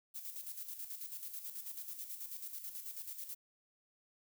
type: noise with tremolo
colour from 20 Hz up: violet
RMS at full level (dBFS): -44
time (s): 0.14-3.35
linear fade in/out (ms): 20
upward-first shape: square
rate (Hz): 9.2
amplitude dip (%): 55
effects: none